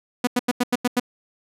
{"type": "tone bursts", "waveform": "sawtooth", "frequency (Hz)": 246, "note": "B3", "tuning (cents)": -7, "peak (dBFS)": -13, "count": 7, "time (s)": [0.24, 0.998], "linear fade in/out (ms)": 5, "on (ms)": 32, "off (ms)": 89, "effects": ["resampled to 32000 Hz"]}